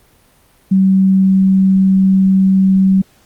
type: tone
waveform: sine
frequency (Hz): 191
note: G3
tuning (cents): -45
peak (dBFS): -7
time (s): 0.71-3.02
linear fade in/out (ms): 10
effects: pink hiss -51 dBFS RMS until 3.25 s + Opus 32 kbps